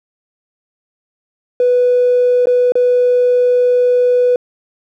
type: tone with dropouts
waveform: triangle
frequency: 493.9 Hz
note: B4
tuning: in tune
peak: -5 dBFS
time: 1.6-4.36 s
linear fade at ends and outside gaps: 2 ms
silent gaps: 2.457-2.47 / 2.721-2.754 s
effects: tanh soft clip ceiling -6 dBFS